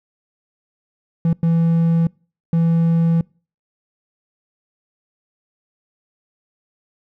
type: tone bursts at uneven times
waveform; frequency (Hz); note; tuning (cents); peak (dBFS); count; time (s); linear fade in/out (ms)
triangle; 166.2; E3; +15; -11; 3; 1.25-1.33 / 1.43-2.07 / 2.53-3.21; 2
effects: noise-tail reverb RT60 0.4 s tail -26 dB re dry